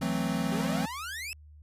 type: chord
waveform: square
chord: F# half-diminished seventh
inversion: third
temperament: equal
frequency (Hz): 164.81 / 185 / 220 / 261.6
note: E3 / F#3 / A3 / C4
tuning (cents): 0 / 0 / 0 / 0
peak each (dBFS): -34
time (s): 0.01-0.86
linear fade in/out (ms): 10
type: exponential sweep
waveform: sawtooth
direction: up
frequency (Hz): 381 to 2697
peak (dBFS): -32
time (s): 0.52-1.33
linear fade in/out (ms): 0
effects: added 75 Hz sine -49 dBFS peak until 1.62 s + resampled to 32000 Hz